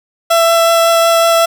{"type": "tone with vibrato", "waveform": "30% pulse", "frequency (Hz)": 668, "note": "E5", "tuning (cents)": 23, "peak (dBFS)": -5, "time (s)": [0.3, 1.46], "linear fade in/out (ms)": 10, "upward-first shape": "triangle", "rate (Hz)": 5.4, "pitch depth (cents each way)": 10, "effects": []}